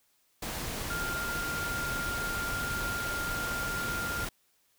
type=tone in noise; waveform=sine; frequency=1400 Hz; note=F6; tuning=4 cents sharp; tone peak=-33 dBFS; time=0.9-4.25 s; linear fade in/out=5 ms; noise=pink; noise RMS=-36 dBFS; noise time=0.42-4.29 s; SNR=0 dB; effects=white hiss -70 dBFS RMS until 4.78 s